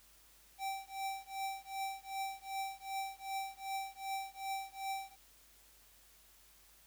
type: tone with tremolo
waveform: square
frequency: 778 Hz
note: G5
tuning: 13 cents flat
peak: -36 dBFS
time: 0.58-5.16 s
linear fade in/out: 50 ms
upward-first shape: triangle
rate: 2.6 Hz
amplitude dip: 100%
effects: added 50 Hz sine -70 dBFS peak until 6.86 s + white hiss -64 dBFS RMS until 6.86 s